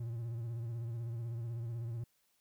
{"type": "tone with vibrato", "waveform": "triangle", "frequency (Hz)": 116.54, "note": "A#2", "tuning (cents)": 0, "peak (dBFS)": -35, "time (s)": [0, 2.04], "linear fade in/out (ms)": 5, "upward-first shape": "triangle", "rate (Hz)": 16, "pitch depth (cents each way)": 73, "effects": ["white hiss -75 dBFS RMS until 2.4 s"]}